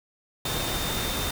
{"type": "tone in noise", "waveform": "sine", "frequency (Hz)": 3635, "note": "A#7", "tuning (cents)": -44, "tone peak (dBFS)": -34, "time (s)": [0.45, 1.31], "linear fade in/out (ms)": 5, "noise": "pink", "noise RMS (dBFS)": -29, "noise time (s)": [0.45, 1.31], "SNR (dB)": -8, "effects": []}